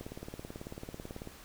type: click train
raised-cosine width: 2 ms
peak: -28 dBFS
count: 24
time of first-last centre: 0.01-1.274 s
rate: 18.2 Hz
effects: pink hiss -53 dBFS RMS until 1.44 s